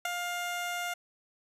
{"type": "tone with ADSR envelope", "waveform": "15% pulse", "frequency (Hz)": 705, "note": "F5", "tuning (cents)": 16, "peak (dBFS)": -20, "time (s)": [0.05, 0.94], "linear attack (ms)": 4, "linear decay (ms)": 9, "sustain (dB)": -6, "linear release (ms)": 7, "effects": ["resampled to 32000 Hz"]}